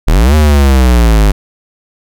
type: linear two-way sweep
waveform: square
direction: up then down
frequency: 33.16 to 77.78 to 49.33 Hz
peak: -5 dBFS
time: 0.07-1.32 s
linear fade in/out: 10 ms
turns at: 0.35 s
effects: none